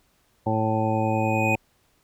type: harmonic tone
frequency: 110 Hz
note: A2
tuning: in tune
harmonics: 1 / 2 / 3 / 4 / 5 / 7 / 8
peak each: -26 / -28 / -29 / -35 / -28 / -28 / -29 dBFS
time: 0.46-1.56 s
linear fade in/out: 10 ms
type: tone with exponential growth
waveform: triangle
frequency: 2489 Hz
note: D#7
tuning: in tune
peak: -20 dBFS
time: 0.53-1.55 s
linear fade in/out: 1 ms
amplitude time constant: 220 ms
effects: pink hiss -65 dBFS RMS until 2.03 s